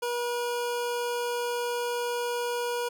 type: tone pair together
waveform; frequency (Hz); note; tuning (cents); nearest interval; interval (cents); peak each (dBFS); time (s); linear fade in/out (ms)
square; 481.4 / 962.8; B4 / B5; -44 / -44; octave; 1200; -30 / -34; 0.02-2.89; 10
effects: none